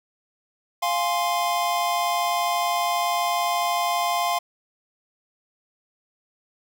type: chord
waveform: square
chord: F minor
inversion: none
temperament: equal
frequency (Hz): 698.5 / 830.6 / 1046.5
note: F5 / Ab5 / C6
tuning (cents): 0 / 0 / 0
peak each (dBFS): -25 / -30 / -26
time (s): 0.82-4.39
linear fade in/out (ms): 10
effects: none